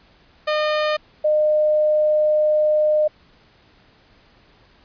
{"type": "tone pair in turn", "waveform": ["sawtooth", "sine"], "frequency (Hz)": [609, 609], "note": ["D#5", "D#5"], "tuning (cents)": [-37, -37], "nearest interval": "unison", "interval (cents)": 0, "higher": "neither", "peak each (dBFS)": -14, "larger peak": "neither", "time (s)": [[0.47, 0.97], [1.24, 3.08]], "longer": "second", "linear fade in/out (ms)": 10, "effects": ["pink hiss -54 dBFS RMS until 4.84 s", "resampled to 11025 Hz"]}